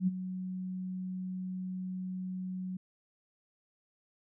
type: tone with ADSR envelope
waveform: sine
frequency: 185 Hz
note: F#3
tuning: in tune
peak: -23 dBFS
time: 0-2.77 s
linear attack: 72 ms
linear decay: 27 ms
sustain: -12 dB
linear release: 5 ms
effects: none